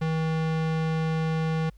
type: tone with low-pass filter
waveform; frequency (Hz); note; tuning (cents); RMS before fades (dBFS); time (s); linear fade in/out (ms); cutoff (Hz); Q
square; 160; D#3; +49; -26; 0.01-1.7; 10; 3800; 0.63
effects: added 50 Hz sine -48 dBFS peak until 1.77 s + pink hiss -69 dBFS RMS until 1.77 s